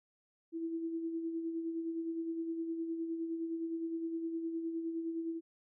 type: tone with tremolo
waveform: sine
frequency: 329.6 Hz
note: E4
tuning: in tune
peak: -33 dBFS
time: 0.52-5.41 s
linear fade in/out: 50 ms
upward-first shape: sine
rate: 9.7 Hz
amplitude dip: 45%
effects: none